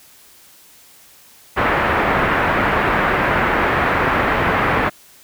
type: low-pass noise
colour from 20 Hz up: white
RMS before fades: -17 dBFS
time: 1.56-4.9 s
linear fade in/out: 20 ms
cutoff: 1900 Hz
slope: 24 dB/octave
effects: white hiss -47 dBFS RMS until 5.23 s